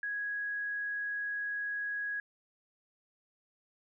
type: tone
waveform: sine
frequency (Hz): 1661.2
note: G#6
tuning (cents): 0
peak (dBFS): -33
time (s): 0.03-2.2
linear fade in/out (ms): 2
effects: none